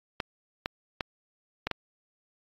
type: clicks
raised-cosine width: 0.3 ms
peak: -13 dBFS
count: 5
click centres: 0.202 / 0.659 / 1.008 / 1.67 / 1.713 s
effects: AAC 32 kbps